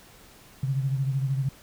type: beating tone pair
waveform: sine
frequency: 133.9 / 146.9 Hz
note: C3 / D3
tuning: +40 / +1 cents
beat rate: 13 Hz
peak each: -24 / -32 dBFS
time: 0.63-1.49 s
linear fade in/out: 5 ms
effects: pink hiss -52 dBFS RMS until 1.62 s